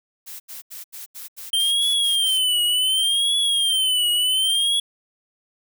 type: noise bursts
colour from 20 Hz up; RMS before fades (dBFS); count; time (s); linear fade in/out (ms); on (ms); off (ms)
blue; -36; 10; 0.26-2.389; 20; 140; 81
type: tone with vibrato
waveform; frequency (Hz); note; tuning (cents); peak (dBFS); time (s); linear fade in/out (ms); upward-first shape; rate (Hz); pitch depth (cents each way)
square; 3136; G7; 0; -18; 1.53-4.8; 5; triangle; 0.68; 140
effects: none